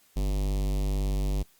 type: tone with notch filter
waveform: square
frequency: 49 Hz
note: G1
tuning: in tune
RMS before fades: -27 dBFS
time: 0.16-1.43 s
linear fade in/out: 10 ms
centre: 1500 Hz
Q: 0.56
effects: white hiss -62 dBFS RMS until 1.59 s + Opus 48 kbps